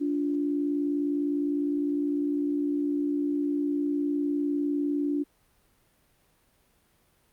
sine tone pair together, 289.4 / 349.2 Hz, D4 / F4, -25 / 0 cents, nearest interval minor third, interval 325 cents, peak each -25 / -33 dBFS, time 0-5.24 s, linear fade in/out 20 ms, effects pink hiss -66 dBFS RMS until 7.32 s + Opus 48 kbps

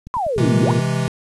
click train, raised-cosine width 5 ms, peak -22 dBFS, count 5, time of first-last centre 0.07-0.462 s, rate 10.2 Hz
sine exponential two-way sweep, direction down then up, 1060 to 174.61 to 1060 Hz, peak -18 dBFS, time 0.14-0.71 s, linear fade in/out 0 ms, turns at 0.59 s
square chord, C augmented, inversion none, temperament equal, 130.81 / 164.81 / 207.7 Hz, C3 / E3 / G#3, 0 / 0 / 0 cents, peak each -21 / -23 / -27 dBFS, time 0.38-1.08 s, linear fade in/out 0 ms
harmonic tone, 116.54 Hz, A#2, in tune, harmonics 1 / 2 / 3 / 4, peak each -20 / -23 / -25 / -26 dBFS, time 0.4-0.8 s, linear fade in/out 10 ms
effects resampled to 24000 Hz + 8-bit

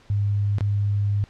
sine tone with dropouts, 101.8 Hz, G#2, 34 cents flat, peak -19 dBFS, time 0.1-1.24 s, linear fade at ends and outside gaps 0 ms, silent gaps 0.584-0.608 s, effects pink hiss -54 dBFS RMS until 1.29 s + low-pass 5000 Hz 12 dB/octave

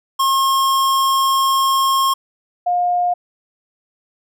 square / sine tone pair in turn, 1076 / 710.8 Hz, C6 / F5, +48 / +30 cents, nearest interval perfect fifth, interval 718 cents, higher first, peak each -14 dBFS, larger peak neither, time 0.19-2.14 / 2.66-3.14 s, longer first, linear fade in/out 10 ms, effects none

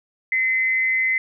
sine tone with amplitude modulation, 2053 Hz, C7, 33 cents flat, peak -15 dBFS, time 0.32-1.18 s, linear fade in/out 2 ms, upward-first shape sine, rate 218 Hz, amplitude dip 50%, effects none

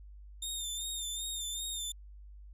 20% pulse tone with vibrato, 3631 Hz, A#7, 46 cents flat, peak -30 dBFS, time 0.42-1.92 s, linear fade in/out 5 ms, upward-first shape sine, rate 2.6 Hz, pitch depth 53 cents each way, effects added 50 Hz sine -48 dBFS peak until 2.53 s

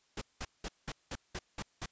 pink noise bursts, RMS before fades -39 dBFS, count 8, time 0.17-1.86 s, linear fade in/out 5 ms, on 45 ms, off 190 ms, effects white hiss -71 dBFS RMS until 1.91 s + resampled to 16000 Hz

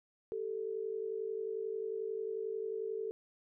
sine tone pair together, 391.6 / 442.8 Hz, G4 / A4, -2 / +11 cents, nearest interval major second, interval 213 cents, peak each -40 / -37 dBFS, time 0.32-3.11 s, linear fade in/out 0 ms, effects none

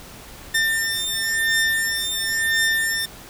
sawtooth beating tone pair, 1800 / 1800.96 Hz, A6 / A6, +39 / +40 cents, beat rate 0.96 Hz, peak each -19 dBFS, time 0.54-3.06 s, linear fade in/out 10 ms, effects pink hiss -41 dBFS RMS until 3.29 s

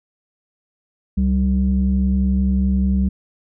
sine tone pair together, 68.06 / 192.8 Hz, C#2 / G3, -31 / -28 cents, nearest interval octave + tritone, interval 1803 cents, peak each -16 dBFS, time 1.17-3.09 s, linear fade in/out 10 ms, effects tanh soft clip ceiling -9 dBFS

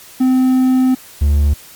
triangle tone pair in turn, 257.7 / 72.52 Hz, C4 / D2, -26 / -21 cents, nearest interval octave + minor seventh, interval 2195 cents, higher first, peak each -7 dBFS, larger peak neither, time 0.2-0.95 / 1.21-1.54 s, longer first, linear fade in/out 10 ms, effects white hiss -39 dBFS RMS until 1.75 s + MP3 96 kbps

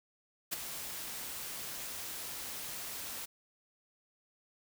white noise with ADSR envelope, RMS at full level -33 dBFS, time 0.51-3.26 s, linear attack 21 ms, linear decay 15 ms, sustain -9 dB, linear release 14 ms, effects none

